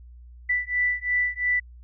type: beating tone pair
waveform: sine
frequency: 1975.5 / 1978.4 Hz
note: B6 / B6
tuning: 0 / +3 cents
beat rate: 2.9 Hz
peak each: -25 dBFS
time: 0.49-1.6 s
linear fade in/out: 10 ms
effects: added 60 Hz sine -43 dBFS peak until 1.83 s